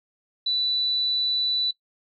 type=tone; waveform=sine; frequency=3970 Hz; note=B7; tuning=8 cents sharp; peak=-22 dBFS; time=0.46-1.71 s; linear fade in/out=5 ms; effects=noise-tail reverb RT60 0.1 s tail -18 dB re dry